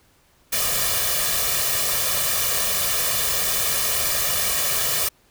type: noise with comb filter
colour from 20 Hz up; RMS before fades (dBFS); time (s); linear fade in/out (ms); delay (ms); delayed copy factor
white; -22; 0.52-5.09; 10; 1.7; +0.75
effects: pink hiss -59 dBFS RMS until 5.3 s